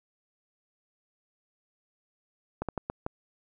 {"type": "slowing click train", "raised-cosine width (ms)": 1, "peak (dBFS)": -17, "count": 5, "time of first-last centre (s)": [2.62, 3.064], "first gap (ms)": 67, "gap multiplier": 1.35, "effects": []}